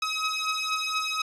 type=beating tone pair; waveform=15% pulse; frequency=1271 / 1275.2 Hz; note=D#6 / D#6; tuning=+36 / +42 cents; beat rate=4.2 Hz; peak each=-23 dBFS; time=0.02-1.22 s; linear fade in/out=5 ms; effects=resampled to 24000 Hz + 9-bit